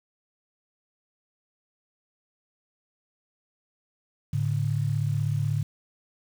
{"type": "tone pair together", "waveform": "sine", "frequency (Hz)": [108.1, 144.3], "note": ["A2", "D3"], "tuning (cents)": [-30, -30], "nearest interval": "perfect fourth", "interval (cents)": 500, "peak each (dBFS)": -26, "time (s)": [4.33, 5.63], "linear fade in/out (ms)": 5, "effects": ["8-bit"]}